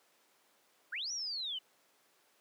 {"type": "linear two-way sweep", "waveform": "sine", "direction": "up then down", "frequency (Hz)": [1300, 5900, 2919], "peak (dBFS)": -36, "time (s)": [0.92, 1.59], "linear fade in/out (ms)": 10, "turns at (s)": 1.12, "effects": ["pink hiss -69 dBFS RMS until 2.4 s", "high-pass 400 Hz 12 dB/octave"]}